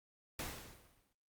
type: noise with exponential decay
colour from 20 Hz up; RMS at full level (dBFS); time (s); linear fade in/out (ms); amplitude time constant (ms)
pink; -40; 0.39-1.13; 2; 160
effects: noise-tail reverb RT60 0.2 s tail -18 dB re dry + Opus 48 kbps

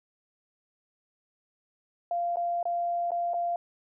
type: tone with dropouts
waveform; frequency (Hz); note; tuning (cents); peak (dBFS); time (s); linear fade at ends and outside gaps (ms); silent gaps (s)
sine; 693; F5; -14; -26; 2.11-3.56; 2; 2.359-2.369 / 2.629-2.654 / 3.107-3.117 / 3.335-3.341
effects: none

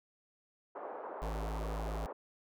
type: band-pass noise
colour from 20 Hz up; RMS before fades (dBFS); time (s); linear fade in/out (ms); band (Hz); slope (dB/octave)
pink; -44; 0.75-2.13; 10; 420 to 1100; 24
type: tone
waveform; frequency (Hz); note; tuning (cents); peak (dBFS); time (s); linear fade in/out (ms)
square; 53.7; A1; -41; -37; 1.22-2.06; 0
effects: none

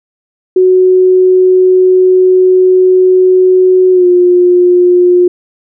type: tone with pitch glide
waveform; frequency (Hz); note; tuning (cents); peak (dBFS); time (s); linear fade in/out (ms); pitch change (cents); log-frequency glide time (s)
sine; 370 to 357; F#4 to F4; 0 to +38; -3; 0.56-5.28; 5; -62; 3.92-4.06
effects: none

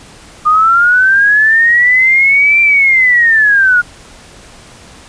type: linear two-way sweep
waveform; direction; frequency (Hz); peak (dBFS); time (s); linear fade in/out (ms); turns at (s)
sine; up then down; 1212 to 2364 to 1417; -5; 0.45-3.82; 20; 2.61
effects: pink hiss -37 dBFS RMS until 5.08 s + resampled to 22050 Hz

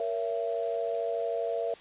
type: chord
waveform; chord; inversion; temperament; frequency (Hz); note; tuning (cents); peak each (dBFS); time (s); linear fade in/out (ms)
sine; A# diminished; none; just; 466.2 / 559.4 / 671.3; A#4 / C#5 / E5; 0 / +16 / +31; -32 / -36 / -31; 0-1.74; 2
effects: white hiss -51 dBFS RMS until 1.8 s + resampled to 8000 Hz

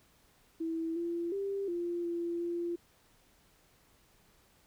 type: tone with pitch steps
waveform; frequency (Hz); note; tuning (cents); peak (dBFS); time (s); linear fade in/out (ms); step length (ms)
sine; 327.1 / 341 / 395.5 / 346.1 / 341.8 / 344.1; E4 / F4 / G4 / F4 / F4 / F4; -13 / -41 / +15 / -16 / -37 / -26; -32; 0.6-2.76; 10; 360
effects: pink hiss -66 dBFS RMS until 4.66 s

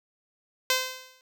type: tone with exponential decay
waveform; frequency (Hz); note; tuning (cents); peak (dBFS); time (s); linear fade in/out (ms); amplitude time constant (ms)
5% pulse; 515; C5; -28; -8; 0.7-1.21; 1; 110
effects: none

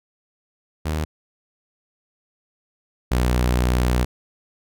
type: tone pair in turn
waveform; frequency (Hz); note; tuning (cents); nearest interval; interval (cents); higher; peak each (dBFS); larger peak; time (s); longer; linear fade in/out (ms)
sawtooth; 77.5 / 61.51; D#2 / B1; -6 / -6; major third; 400; first; -18 / -13; second; 0.85-1.05 / 3.11-4.05; second; 10
effects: none

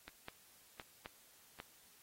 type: clicks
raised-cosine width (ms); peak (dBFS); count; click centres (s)
0.3; -30; 5; 0.08 / 0.284 / 0.798 / 1.059 / 1.601
effects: white hiss -65 dBFS RMS until 2.02 s + AAC 48 kbps

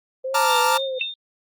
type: tone with vibrato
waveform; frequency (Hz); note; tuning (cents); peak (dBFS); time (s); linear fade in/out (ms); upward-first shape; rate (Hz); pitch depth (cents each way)
sine; 516; C5; -24; -24; 0.24-0.99; 10; triangle; 2.1; 90
type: chord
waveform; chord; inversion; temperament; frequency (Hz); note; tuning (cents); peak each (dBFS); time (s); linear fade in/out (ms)
45% pulse; Bb major seventh; third; equal; 880 / 932.3 / 1174.7 / 1396.9; A5 / Bb5 / D6 / F6; 0 / 0 / 0 / 0; -22 / -21 / -24 / -25; 0.34-0.78; 10
type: tone with tremolo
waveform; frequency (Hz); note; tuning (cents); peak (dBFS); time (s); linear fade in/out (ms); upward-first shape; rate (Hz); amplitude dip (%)
sine; 3641; A#7; -41; -26; 0.49-1.14; 2; sine; 4; 90
type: tone with exponential decay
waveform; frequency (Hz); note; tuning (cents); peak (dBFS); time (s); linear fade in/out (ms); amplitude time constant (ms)
sine; 2666; E7; +19; -17; 1.01-1.1; 1; 19
effects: Opus 32 kbps

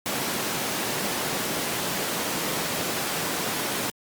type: high-pass noise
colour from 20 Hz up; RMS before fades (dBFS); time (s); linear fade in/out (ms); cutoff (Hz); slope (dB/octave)
pink; -28; 0.06-3.9; 0; 170; 12
effects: high-pass 100 Hz 12 dB/octave + Opus 48 kbps

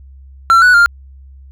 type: tone with pitch steps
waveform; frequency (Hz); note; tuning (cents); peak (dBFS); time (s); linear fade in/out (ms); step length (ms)
triangle; 1354 / 1478 / 1400; E6 / F#6 / F6; +46 / -2 / +4; -3; 0.5-0.86; 0; 120
effects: added 67 Hz sine -35 dBFS peak until 1.51 s

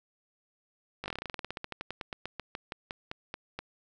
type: slowing click train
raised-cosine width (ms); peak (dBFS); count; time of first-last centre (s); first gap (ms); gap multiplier
0.3; -20; 29; 1.04-3.59; 19; 1.1
effects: none

